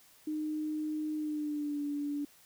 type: tone with pitch glide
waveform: sine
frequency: 306.8 to 289.6 Hz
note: D#4 to D4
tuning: -24 to -24 cents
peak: -32 dBFS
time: 0.27-2.25 s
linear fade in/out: 5 ms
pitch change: -100 cents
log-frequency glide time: 1.15-1.82 s
effects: white hiss -61 dBFS RMS until 2.45 s